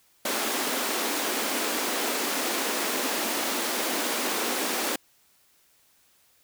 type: high-pass noise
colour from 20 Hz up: pink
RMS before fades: -28 dBFS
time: 0.25-4.96 s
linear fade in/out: 5 ms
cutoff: 230 Hz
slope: 48 dB/octave
effects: white hiss -63 dBFS RMS until 6.43 s